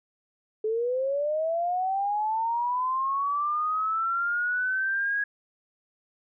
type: linear sweep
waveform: sine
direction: up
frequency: 426.2 to 1661.2 Hz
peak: -24 dBFS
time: 0.64-5.24 s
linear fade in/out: 5 ms
effects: none